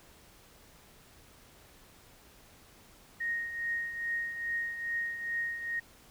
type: tone with tremolo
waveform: sine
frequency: 1864.7 Hz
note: A#6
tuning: in tune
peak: -29 dBFS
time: 3.2-5.8 s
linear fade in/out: 10 ms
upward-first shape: triangle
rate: 2.4 Hz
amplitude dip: 65%
effects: pink hiss -58 dBFS RMS until 6.1 s